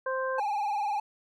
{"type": "harmonic tone", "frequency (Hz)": 523.3, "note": "C5", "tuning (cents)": 0, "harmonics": [1, 2, 3], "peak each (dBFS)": [-30, -33, -35], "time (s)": [0.06, 0.4], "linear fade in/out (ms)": 5}
{"type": "tone with vibrato", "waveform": "triangle", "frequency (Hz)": 830.6, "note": "G#5", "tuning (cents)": 0, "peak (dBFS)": -25, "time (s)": [0.38, 1], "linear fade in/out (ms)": 5, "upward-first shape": "sine", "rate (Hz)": 20, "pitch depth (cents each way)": 81}
{"effects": []}